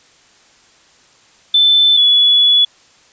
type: tone pair in turn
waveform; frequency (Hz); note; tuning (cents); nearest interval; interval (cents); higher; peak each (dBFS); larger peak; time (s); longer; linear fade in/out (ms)
sine; 3525 / 3411; A7 / G#7; +2 / +46; minor second; 56; first; -7; neither; 1.54-1.97 / 1.97-2.65; second; 5
effects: white hiss -49 dBFS RMS until 3.12 s + resampled to 16000 Hz